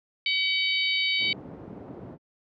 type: harmonic tone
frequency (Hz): 758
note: F#5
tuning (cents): +42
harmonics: 3 / 4 / 5 / 6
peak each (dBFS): -26 / -28 / -30 / -32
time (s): 0.26-1.33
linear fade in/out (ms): 2
type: low-pass noise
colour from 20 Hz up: pink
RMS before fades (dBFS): -38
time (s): 1.18-2.18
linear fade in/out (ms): 50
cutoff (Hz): 510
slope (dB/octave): 12
effects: high-pass 150 Hz 12 dB/octave